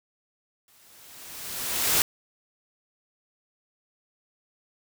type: noise with exponential growth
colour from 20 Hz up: white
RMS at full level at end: -20 dBFS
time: 0.68-2.02 s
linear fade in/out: 1 ms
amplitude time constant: 290 ms
effects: none